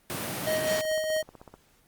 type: high-pass noise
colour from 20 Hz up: pink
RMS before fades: -33 dBFS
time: 0.1-0.81 s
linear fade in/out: 0 ms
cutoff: 110 Hz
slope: 24 dB/octave
type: tone with tremolo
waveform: square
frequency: 626 Hz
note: D#5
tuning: 10 cents sharp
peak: -25 dBFS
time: 0.46-1.23 s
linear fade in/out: 20 ms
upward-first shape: sine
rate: 4.7 Hz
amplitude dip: 40%
type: click train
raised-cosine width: 1 ms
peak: -31 dBFS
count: 13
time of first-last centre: 0.79-1.54 s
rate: 16 Hz
effects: pink hiss -63 dBFS RMS until 1.87 s + Opus 32 kbps